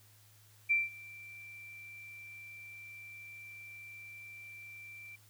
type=tone with ADSR envelope; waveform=sine; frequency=2349 Hz; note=D7; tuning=in tune; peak=-24 dBFS; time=0.69-5.16 s; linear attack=22 ms; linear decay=180 ms; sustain=-23 dB; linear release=9 ms; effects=added 105 Hz sine -62 dBFS peak until 5.29 s + white hiss -64 dBFS RMS until 5.29 s